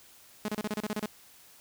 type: tone bursts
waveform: sawtooth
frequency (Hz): 211.7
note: G#3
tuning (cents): +33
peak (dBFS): -26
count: 10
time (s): 0.45-1.059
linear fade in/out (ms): 2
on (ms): 33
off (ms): 31
effects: white hiss -56 dBFS RMS until 1.6 s